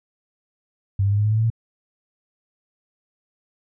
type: tone with pitch steps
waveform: sine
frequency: 98 / 100.12 / 102.28 / 104.49 / 106.75 / 109.05 / 111.41 / 113.81 Hz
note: G2 / G2 / G#2 / G#2 / G#2 / A2 / A2 / A#2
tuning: 0 / +37 / -26 / +11 / +48 / -15 / +22 / -41 cents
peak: -16 dBFS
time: 0.99-1.502 s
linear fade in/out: 5 ms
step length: 64 ms
effects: none